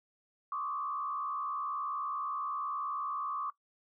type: tone with frequency modulation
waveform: sine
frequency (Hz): 1151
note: D6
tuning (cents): -35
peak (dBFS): -33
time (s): 0.52-3.5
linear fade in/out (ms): 2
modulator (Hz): 69.5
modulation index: 1
effects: noise-tail reverb RT60 0.1 s tail -18 dB re dry